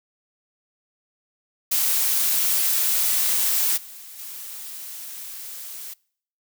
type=noise with level steps; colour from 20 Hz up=blue; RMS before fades=-21 / -41 / -36 dBFS; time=1.71-5.94 s; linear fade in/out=10 ms; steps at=3.76 / 4.18 s; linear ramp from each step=20 ms; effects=noise-tail reverb RT60 0.6 s tail -25 dB re dry